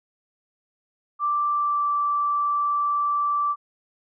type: tone with pitch glide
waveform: sine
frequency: 1174.7 to 1165.9 Hz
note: D6 to D6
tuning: 0 to -13 cents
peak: -20 dBFS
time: 1.19-3.56 s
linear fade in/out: 50 ms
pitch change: -13 cents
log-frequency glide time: 1.5-1.88 s
effects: none